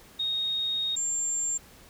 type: tone pair in turn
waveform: sine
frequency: 3729 / 7345 Hz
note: A#7 / A#8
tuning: 0 / -27 cents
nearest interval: octave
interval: 1173 cents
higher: second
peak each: -26 dBFS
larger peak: neither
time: 0.19-0.96 / 0.96-1.58 s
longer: first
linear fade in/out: 10 ms
effects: pink hiss -53 dBFS RMS until 1.89 s